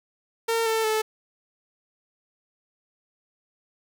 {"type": "tone with pitch steps", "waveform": "sawtooth", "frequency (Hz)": [456.5, 445.8, 435.4], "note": ["A#4", "A4", "A4"], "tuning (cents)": [-36, 23, -18], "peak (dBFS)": -18, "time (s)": [0.48, 1.02], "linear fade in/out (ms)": 10, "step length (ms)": 180, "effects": []}